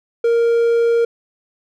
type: tone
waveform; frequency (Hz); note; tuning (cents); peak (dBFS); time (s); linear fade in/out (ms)
triangle; 466.2; A#4; 0; -10; 0.24-1.05; 5
effects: none